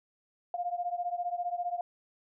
sine beating tone pair, 700 / 715 Hz, F5 / F5, +4 / +41 cents, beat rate 15 Hz, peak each -33 / -35 dBFS, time 0.54-1.81 s, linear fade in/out 2 ms, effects none

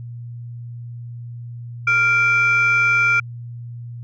sine tone pair together, 1396.7 / 2349 Hz, F6 / D7, 0 / 0 cents, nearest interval major sixth, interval 900 cents, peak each -15 dBFS, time 1.87-3.2 s, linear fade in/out 5 ms, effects tanh soft clip ceiling -8 dBFS + added 119 Hz sine -30 dBFS peak until 4.03 s

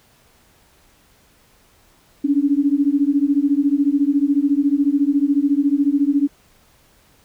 sine beating tone pair, 277.2 / 291.2 Hz, C#4 / D4, 0 / -15 cents, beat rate 14 Hz, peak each -17 dBFS, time 2.24-6.28 s, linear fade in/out 10 ms, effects pink hiss -55 dBFS RMS until 7.24 s

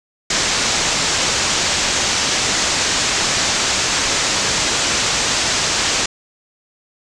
white low-pass noise, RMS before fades -18 dBFS, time 0.3-6.06 s, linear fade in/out 5 ms, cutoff 7500 Hz, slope 48 dB/octave, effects none

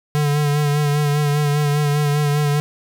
square tone with vibrato, 146.83 Hz, D3, in tune, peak -16 dBFS, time 0.15-2.6 s, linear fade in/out 0 ms, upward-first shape sine, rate 5 Hz, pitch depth 33 cents each way, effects none

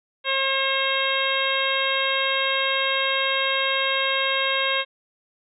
harmonic tone, 538 Hz, C5, 48 cents sharp, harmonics 1 / 2 / 3 / 4 / 5 / 6 / 7, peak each -28 / -28 / -28 / -28 / -28 / -28 / -28 dBFS, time 0.24-4.85 s, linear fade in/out 50 ms, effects none

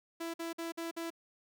sawtooth tone bursts, 332.8 Hz, E4, 17 cents sharp, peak -33 dBFS, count 5, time 0.2-1.104 s, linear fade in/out 10 ms, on 140 ms, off 51 ms, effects none

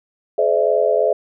sine tone cluster, 426.4 / 516 / 599 / 661 Hz, G#4 / C5 / D5 / E5, +46 / -24 / +34 / +5 cents, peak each -19 dBFS, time 0.38-1.13 s, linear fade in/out 5 ms, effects none

